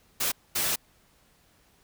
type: noise bursts at uneven times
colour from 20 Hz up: white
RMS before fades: -27 dBFS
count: 2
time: 0.2-0.32 / 0.55-0.76 s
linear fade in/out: 10 ms
effects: pink hiss -63 dBFS RMS until 1.83 s